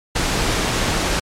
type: noise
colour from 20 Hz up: pink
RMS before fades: -19 dBFS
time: 0.15-1.2 s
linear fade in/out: 10 ms
effects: low-pass 8000 Hz 12 dB/octave + MP3 96 kbps